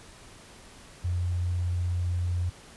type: tone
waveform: sine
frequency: 88.4 Hz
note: F2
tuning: 22 cents sharp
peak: -25 dBFS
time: 1.04-2.5 s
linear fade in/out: 10 ms
effects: pink hiss -50 dBFS RMS until 2.76 s + resampled to 24000 Hz